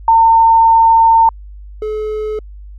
sine / triangle tone pair in turn, 907 / 428.9 Hz, A#5 / A4, -48 / -44 cents, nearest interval octave + minor second, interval 1296 cents, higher first, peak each -5 / -15 dBFS, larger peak first, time 0.08-1.29 / 1.82-2.39 s, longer first, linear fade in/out 2 ms, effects added 50 Hz sine -30 dBFS peak until 2.78 s

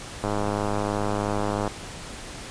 click train, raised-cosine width 1 ms, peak -12 dBFS, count 149, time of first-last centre 0.24-1.677 s, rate 103 Hz, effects pink hiss -38 dBFS RMS until 2.5 s + resampled to 22050 Hz

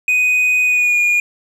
triangle tone with pitch glide, 2494 to 2433 Hz, D#7 to D#7, +3 to -39 cents, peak -10 dBFS, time 0.08-1.2 s, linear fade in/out 2 ms, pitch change -42 cents, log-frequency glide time 0.64-0.99 s, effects none

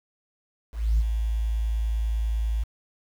sine tone with ADSR envelope, 55 Hz, A1, in tune, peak -15 dBFS, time 0.72-2.64 s, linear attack 270 ms, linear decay 37 ms, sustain -7 dB, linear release 12 ms, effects tanh soft clip ceiling -15 dBFS + 8-bit

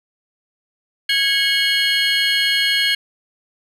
triangle tone cluster, 1653 / 2200 / 2904 / 3236 / 4301 Hz, G#6 / C#7 / F#7 / G#7 / C8, -9 / -14 / -33 / -46 / +47 cents, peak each -20 dBFS, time 1.09-2.95 s, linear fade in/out 5 ms, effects none

